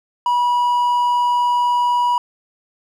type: tone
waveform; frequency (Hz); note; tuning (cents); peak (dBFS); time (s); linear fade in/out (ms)
triangle; 972; B5; -28; -12; 0.26-2.18; 2
effects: none